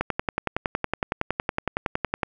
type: click train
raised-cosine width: 0.5 ms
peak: -8 dBFS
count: 25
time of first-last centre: 0.01-2.232 s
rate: 10.8 Hz
effects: none